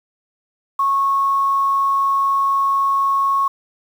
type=tone with quantisation; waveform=sine; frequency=1099 Hz; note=C#6; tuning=15 cents flat; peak=-14 dBFS; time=0.79-3.48 s; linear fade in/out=5 ms; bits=7; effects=none